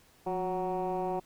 sine tone with frequency modulation, 554.4 Hz, C#5, in tune, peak -28 dBFS, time 0.26-1.2 s, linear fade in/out 10 ms, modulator 189 Hz, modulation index 1.8, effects tanh soft clip ceiling -26 dBFS + pink hiss -62 dBFS RMS until 1.25 s

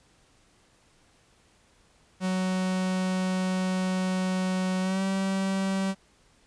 45% pulse tone with pitch glide, 185.9 to 192.68 Hz, F#3 to G3, +8 to -30 cents, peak -25 dBFS, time 2.2-5.95 s, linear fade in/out 50 ms, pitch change +62 cents, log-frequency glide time 4.81-5.02 s, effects pink hiss -62 dBFS RMS until 6.46 s + resampled to 22050 Hz

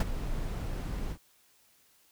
brown noise with ADSR envelope, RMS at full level -20 dBFS, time 0-1.18 s, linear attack 5 ms, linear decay 29 ms, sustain -14 dB, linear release 70 ms, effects white hiss -65 dBFS RMS until 2.11 s

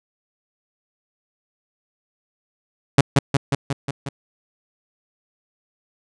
sawtooth tone with echo, 138.59 Hz, C#3, in tune, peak -4 dBFS, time 2.98-3.01 s, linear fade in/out 5 ms, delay 180 ms, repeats 6, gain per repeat -3 dB, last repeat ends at 4.09 s, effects resampled to 22050 Hz

